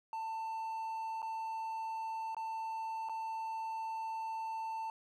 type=tone with dropouts; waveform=triangle; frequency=892 Hz; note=A5; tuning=23 cents sharp; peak=-35 dBFS; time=0.13-4.9 s; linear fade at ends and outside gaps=1 ms; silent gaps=1.219-1.227 / 2.347-2.367 / 3.088-3.095 s; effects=none